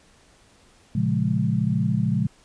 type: chord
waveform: sine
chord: Bb minor seventh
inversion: none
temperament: equal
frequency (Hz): 116.54 / 138.59 / 174.61 / 207.7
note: Bb2 / Db3 / F3 / Ab3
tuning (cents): 0 / 0 / 0 / 0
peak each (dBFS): -25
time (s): 0.95-2.27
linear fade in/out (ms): 5
effects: pink hiss -56 dBFS RMS until 2.44 s + resampled to 22050 Hz